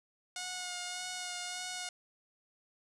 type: tone with vibrato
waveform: 5% pulse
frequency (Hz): 723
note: F#5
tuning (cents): -40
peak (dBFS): -26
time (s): 0.36-1.89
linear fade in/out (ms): 2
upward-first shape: sine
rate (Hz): 1.7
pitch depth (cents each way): 19
effects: resampled to 22050 Hz + 10-bit